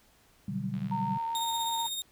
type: chord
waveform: sine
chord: G major seventh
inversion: first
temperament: equal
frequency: 123.47 / 146.83 / 185 / 196 Hz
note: B2 / D3 / F#3 / G3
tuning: 0 / 0 / 0 / 0 cents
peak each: -38 / -38 / -37 / -34 dBFS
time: 0.48-1.18 s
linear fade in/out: 5 ms
type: click train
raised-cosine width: 0.3 ms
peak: -35 dBFS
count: 88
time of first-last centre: 0.74-1.882 s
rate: 76.2 Hz
type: tone with vibrato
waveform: sine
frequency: 916 Hz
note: A#5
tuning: 31 cents flat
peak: -30 dBFS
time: 0.91-1.87 s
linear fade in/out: 10 ms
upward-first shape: sine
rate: 7.9 Hz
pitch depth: 12 cents each way
type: tone with tremolo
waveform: sawtooth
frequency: 3694 Hz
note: A#7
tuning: 16 cents flat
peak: -28 dBFS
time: 1.35-2.02 s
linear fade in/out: 0 ms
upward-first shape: sine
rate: 16 Hz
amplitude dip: 40%
effects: pink hiss -63 dBFS RMS until 2.11 s